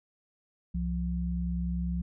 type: tone pair together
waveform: sine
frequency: 65.41 / 174.86 Hz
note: C2 / F3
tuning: 0 / +2 cents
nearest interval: octave + perfect fourth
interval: 1702 cents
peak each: -31 / -31 dBFS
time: 0.74-2.02 s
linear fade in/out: 10 ms
effects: none